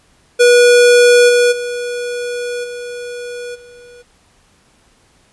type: tone with level steps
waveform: square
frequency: 485.4 Hz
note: B4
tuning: 30 cents flat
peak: -6 / -9 / -20 / -25 / -38 dBFS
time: 0.39-4.03 s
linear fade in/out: 20 ms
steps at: 1.28 / 1.51 / 2.63 / 3.54 s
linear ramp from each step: 20 ms
effects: pink hiss -53 dBFS RMS until 5.32 s + resampled to 24000 Hz